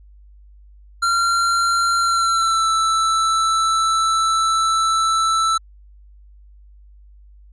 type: tone with pitch glide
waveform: square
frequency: 1375 to 1322.8 Hz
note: F6 to E6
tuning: -27 to +6 cents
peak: -16 dBFS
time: 1.02-5.58 s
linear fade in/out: 10 ms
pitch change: -67 cents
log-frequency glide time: 1.99-2.69 s
effects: added 50 Hz sine -43 dBFS peak until 7.52 s + resampled to 22050 Hz